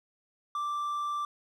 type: tone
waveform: triangle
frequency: 1174.7 Hz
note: D6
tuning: in tune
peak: -28 dBFS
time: 0.55-1.25 s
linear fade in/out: 2 ms
effects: none